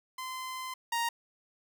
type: tone pair in turn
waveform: sawtooth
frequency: 1032 / 933.8 Hz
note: C6 / A#5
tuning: -24 / +3 cents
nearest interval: major second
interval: 173 cents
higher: first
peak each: -33 / -25 dBFS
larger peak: second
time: 0.18-0.74 / 0.92-1.09 s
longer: first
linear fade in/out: 5 ms
effects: none